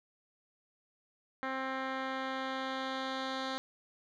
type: tone with low-pass filter sweep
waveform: 10% pulse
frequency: 264.2 Hz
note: C4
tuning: 17 cents sharp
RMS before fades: -37 dBFS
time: 1.43-3.58 s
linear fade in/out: 0 ms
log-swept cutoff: 2200 to 4100 Hz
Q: 1.9
effects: none